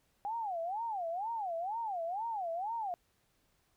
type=tone with vibrato; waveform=sine; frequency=784 Hz; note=G5; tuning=in tune; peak=-34 dBFS; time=0.25-2.94 s; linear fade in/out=0 ms; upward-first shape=sine; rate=2.1 Hz; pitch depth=300 cents each way; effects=pink hiss -74 dBFS RMS until 3.76 s